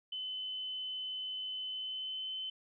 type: tone with pitch glide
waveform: sine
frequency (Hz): 3033 to 3056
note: F#7 to G7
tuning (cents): +42 to -45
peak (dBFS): -37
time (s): 0.12-2.5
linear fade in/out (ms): 5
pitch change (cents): +13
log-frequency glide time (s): 1.65-2.34
effects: none